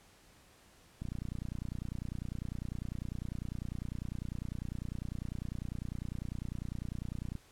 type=click train; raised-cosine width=5 ms; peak=-27 dBFS; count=191; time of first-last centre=1.02-7.353 s; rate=30 Hz; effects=pink hiss -62 dBFS RMS until 7.51 s + low-pass 12000 Hz 12 dB/octave